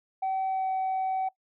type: tone with pitch glide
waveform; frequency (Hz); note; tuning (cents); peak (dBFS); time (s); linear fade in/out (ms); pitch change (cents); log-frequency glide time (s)
sine; 764 to 758.7; G5 to F#5; -45 to +43; -24; 0.22-1.29; 10; -12; 0.47-0.68
effects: noise-tail reverb RT60 0.1 s tail -21 dB re dry + tanh soft clip ceiling -24 dBFS